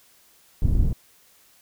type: low-pass noise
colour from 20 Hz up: pink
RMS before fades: -19 dBFS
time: 0.62-0.93 s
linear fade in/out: 5 ms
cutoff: 120 Hz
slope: 12 dB/octave
effects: white hiss -57 dBFS RMS until 1.61 s